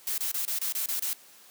blue noise bursts, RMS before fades -30 dBFS, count 8, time 0.07-1.132 s, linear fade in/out 2 ms, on 110 ms, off 26 ms, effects white hiss -54 dBFS RMS until 1.5 s + high-pass 200 Hz 12 dB/octave

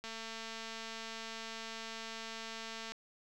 click train, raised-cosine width 0.2 ms, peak -27 dBFS, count 649, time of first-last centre 0.04-2.92 s, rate 225 Hz, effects none

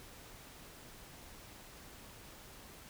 silence, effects pink hiss -54 dBFS RMS until 2.89 s

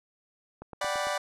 click train, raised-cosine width 1 ms, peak -27 dBFS, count 5, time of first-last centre 0.62-1.07 s, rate 8.89 Hz
25% pulse chord, G major seventh, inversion second, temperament equal, 587.3 / 740 / 784 / 987.8 Hz, D5 / F#5 / G5 / B5, 0 / 0 / 0 / 0 cents, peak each -27 / -32 / -33 / -32 dBFS, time 0.81-1.18 s, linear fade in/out 5 ms
effects low-pass 10000 Hz 12 dB/octave

